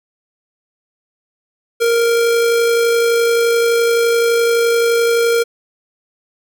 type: tone with amplitude modulation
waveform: square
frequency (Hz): 466.2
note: A#4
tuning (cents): 0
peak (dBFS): -11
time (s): 1.8-5.44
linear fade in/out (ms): 20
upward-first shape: sine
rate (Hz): 51.7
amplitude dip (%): 25
effects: none